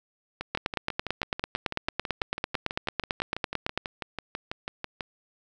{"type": "two click trains", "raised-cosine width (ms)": 0.3, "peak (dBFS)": [-10, -16], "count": [30, 29], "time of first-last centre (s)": [[0.55, 3.776], [0.41, 5.008]], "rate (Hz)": [8.99, 6.09], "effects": []}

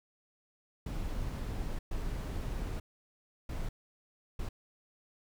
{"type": "noise bursts at uneven times", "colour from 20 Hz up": "brown", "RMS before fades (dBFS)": -36, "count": 4, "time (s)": [[0.86, 1.79], [1.91, 2.8], [3.49, 3.69], [4.39, 4.49]], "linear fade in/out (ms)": 5, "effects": []}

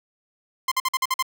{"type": "tone bursts", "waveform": "sawtooth", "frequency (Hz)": 1044, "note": "C6", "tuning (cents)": -4, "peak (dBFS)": -16, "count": 7, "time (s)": [0.68, 1.226], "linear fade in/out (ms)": 5, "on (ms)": 36, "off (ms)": 49, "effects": []}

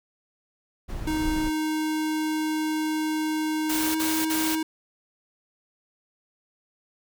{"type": "noise", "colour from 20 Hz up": "brown", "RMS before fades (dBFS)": -31, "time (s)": [0.88, 1.5], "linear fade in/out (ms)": 20}
{"type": "tone with pitch glide", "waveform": "square", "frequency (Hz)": [311.1, 316.7], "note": ["D#4", "D#4"], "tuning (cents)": [0, 31], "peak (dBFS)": -25, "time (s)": [1.07, 4.63], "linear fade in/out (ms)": 5, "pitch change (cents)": 31, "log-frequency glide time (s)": [3.7, 3.96]}
{"type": "noise bursts", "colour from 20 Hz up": "white", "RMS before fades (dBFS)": -29, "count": 3, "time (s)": [3.69, 4.556], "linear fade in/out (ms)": 10, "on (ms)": 260, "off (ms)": 43}
{"effects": []}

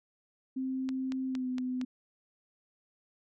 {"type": "tone with pitch glide", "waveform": "sine", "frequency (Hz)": [261.8, 253.6], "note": ["C4", "B3"], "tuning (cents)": [1, 46], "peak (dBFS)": -31, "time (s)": [0.56, 1.85], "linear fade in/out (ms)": 10, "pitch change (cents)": -55, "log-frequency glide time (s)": [1.27, 1.48]}
{"type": "click train", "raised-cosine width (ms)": 0.2, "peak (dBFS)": -25, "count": 5, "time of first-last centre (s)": [0.89, 1.814], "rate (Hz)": 4.33}
{"effects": []}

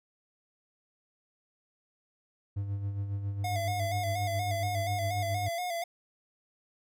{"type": "tone with tremolo", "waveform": "triangle", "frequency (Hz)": 100, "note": "G2", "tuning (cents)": 35, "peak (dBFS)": -27, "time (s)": [2.56, 5.49], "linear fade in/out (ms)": 10, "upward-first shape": "sine", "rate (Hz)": 7.3, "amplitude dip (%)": 50}
{"type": "tone with vibrato", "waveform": "square", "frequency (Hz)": 698.5, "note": "F5", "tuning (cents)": 0, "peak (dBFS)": -32, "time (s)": [3.44, 5.84], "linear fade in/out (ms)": 5, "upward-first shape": "square", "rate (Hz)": 4.2, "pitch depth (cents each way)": 53}
{"effects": []}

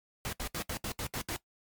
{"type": "noise bursts", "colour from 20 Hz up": "pink", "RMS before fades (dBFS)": -36, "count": 8, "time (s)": [0.25, 1.363], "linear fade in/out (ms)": 0, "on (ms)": 77, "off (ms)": 71, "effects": ["noise-tail reverb RT60 0.1 s tail -18 dB re dry", "MP3 96 kbps"]}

